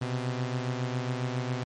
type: beating tone pair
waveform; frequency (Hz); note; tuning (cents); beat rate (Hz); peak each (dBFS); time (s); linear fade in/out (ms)
sawtooth; 124.3 / 131.6; B2 / C3; +12 / +10; 7.3; -26 / -31; 0.01-1.64; 10
effects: low-pass 6000 Hz 12 dB/octave + MP3 48 kbps